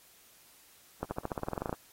accelerating click train, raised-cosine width 1 ms, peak -19 dBFS, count 14, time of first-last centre 1.03-1.728 s, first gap 80 ms, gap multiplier 0.93, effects white hiss -60 dBFS RMS until 1.92 s + AAC 48 kbps

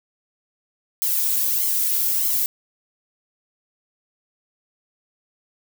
violet noise with flanger, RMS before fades -21 dBFS, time 1.02-2.46 s, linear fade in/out 0 ms, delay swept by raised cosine 0.94 to 2.44 ms, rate 1.6 Hz, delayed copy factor +0.9, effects none

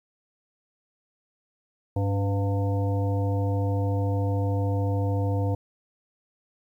harmonic tone with a mistuned harmonic, 100 Hz, G2, 35 cents sharp, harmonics 1 / 3 / 5 / 7 / 9, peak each -23 / -32 / -32 / -37 / -39 dBFS, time 1.96-5.55 s, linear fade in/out 5 ms, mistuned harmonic 3, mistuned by -80 cents, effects 10-bit

